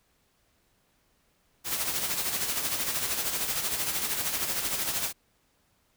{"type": "noise with tremolo", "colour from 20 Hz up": "white", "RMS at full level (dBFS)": -28, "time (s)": [1.64, 5.13], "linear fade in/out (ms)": 50, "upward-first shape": "sine", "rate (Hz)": 13, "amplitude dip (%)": 50, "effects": ["pink hiss -69 dBFS RMS until 5.96 s"]}